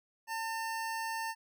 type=tone; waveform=25% pulse; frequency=900 Hz; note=A5; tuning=39 cents sharp; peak=-31 dBFS; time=0.27-1.35 s; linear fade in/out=50 ms; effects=none